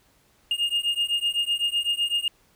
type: beating tone pair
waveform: triangle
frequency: 2832 / 2839.9 Hz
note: F7 / F7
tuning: +23 / +28 cents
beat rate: 7.9 Hz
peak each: -24 dBFS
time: 0.51-2.28 s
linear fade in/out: 2 ms
effects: pink hiss -62 dBFS RMS until 2.55 s